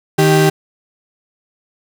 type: tone pair together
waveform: 35% pulse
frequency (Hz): 155.56 / 392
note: D#3 / G4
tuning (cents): 0 / 0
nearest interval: octave + major third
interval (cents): 1600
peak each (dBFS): -10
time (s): 0.18-0.5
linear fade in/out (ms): 10
effects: none